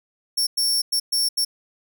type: tone bursts at uneven times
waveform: sawtooth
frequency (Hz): 5460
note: F8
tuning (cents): -40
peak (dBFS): -16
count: 5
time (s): 0.37-0.47 / 0.57-0.82 / 0.92-1 / 1.12-1.29 / 1.37-1.45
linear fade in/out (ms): 10
effects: none